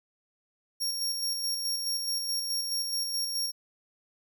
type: tone with tremolo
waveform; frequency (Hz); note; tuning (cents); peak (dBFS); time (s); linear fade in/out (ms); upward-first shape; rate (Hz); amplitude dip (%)
sawtooth; 5560; F8; -9; -25; 0.8-3.52; 20; square; 4.7; 35
effects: none